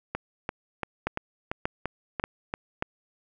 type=two click trains; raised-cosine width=0.5 ms; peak=-11 / -14 dBFS; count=4 / 8; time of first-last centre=1.07-2.824 / 0.15-2.539 s; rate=1.71 / 2.93 Hz; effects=none